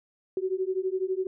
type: beating tone pair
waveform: sine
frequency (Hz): 370 / 382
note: F#4 / G4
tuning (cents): 0 / -45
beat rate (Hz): 12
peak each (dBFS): -29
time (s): 0.37-1.27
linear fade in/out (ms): 2
effects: none